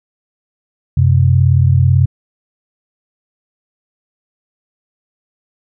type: tone pair together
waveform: sine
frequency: 92.5 / 130.69 Hz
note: F#2 / C3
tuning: 0 / -2 cents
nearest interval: tritone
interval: 598 cents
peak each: -10 dBFS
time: 0.97-2.06 s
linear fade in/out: 5 ms
effects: none